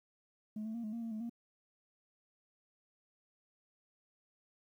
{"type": "tone with pitch steps", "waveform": "sine", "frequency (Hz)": [214.2, 220.6, 233.7, 214.1, 232.5, 228, 216.6, 234.3], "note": ["A3", "A3", "A#3", "A3", "A#3", "A#3", "A3", "A#3"], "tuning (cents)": [-46, 5, 5, -47, -4, -38, -27, 9], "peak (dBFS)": -36, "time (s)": [0.56, 1.296], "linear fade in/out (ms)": 5, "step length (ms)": 92, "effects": ["tanh soft clip ceiling -36 dBFS", "12-bit"]}